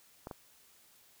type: clicks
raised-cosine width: 1 ms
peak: -27 dBFS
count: 2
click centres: 0.271 / 0.312 s
effects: white hiss -63 dBFS RMS until 1.2 s